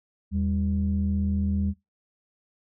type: tone pair together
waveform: sine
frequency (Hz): 80.4 / 199.11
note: E2 / G3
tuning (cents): -43 / +27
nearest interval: octave + major third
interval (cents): 1570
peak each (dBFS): -24 / -25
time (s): 0.31-1.74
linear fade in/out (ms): 50
effects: noise-tail reverb RT60 0.2 s tail -22 dB re dry + tanh soft clip ceiling -16 dBFS